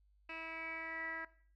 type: tone with low-pass filter sweep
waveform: 10% pulse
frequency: 325.4 Hz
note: E4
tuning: 22 cents flat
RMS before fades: -44 dBFS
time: 0.29-1.25 s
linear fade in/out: 5 ms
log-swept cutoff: 2700 to 1800 Hz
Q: 9.7
effects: noise-tail reverb RT60 0.5 s tail -17 dB re dry + added 50 Hz sine -67 dBFS peak until 1.55 s